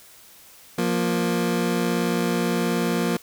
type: tone pair together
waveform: 25% pulse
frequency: 176 / 234.9 Hz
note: F3 / A#3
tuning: +14 / +13 cents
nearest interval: perfect fourth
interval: 499 cents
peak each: -20 dBFS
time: 0.78-3.17 s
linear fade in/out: 5 ms
effects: white hiss -49 dBFS RMS until 3.22 s